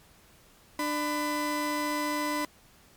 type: tone pair together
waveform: 30% pulse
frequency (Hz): 297.6 / 1001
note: D4 / B5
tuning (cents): +23 / +23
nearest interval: octave + major sixth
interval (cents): 2100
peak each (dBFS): -28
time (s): 0.79-2.45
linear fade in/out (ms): 2
effects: pink hiss -58 dBFS RMS until 2.96 s + MP3 96 kbps